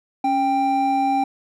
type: tone pair together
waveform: triangle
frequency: 276.4 / 788 Hz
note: C#4 / G5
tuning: -5 / +9 cents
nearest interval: octave + tritone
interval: 1814 cents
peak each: -21 / -16 dBFS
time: 0.24-1.24 s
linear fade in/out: 5 ms
effects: none